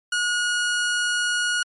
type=tone; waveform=sawtooth; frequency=1448 Hz; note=F#6; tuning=38 cents flat; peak=-17 dBFS; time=0.12-1.63 s; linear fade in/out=5 ms; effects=MP3 48 kbps